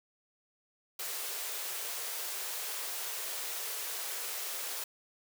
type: high-pass noise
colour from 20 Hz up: white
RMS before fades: -38 dBFS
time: 0.99-4.84 s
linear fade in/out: 5 ms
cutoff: 360 Hz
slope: 96 dB/octave
effects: none